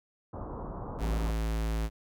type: low-pass noise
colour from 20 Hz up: pink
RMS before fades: -39 dBFS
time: 0.33-1.31 s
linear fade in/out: 5 ms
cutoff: 1200 Hz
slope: 48 dB/octave
type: tone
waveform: square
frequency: 55 Hz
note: A1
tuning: in tune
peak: -29 dBFS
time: 0.98-1.9 s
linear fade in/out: 50 ms
effects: none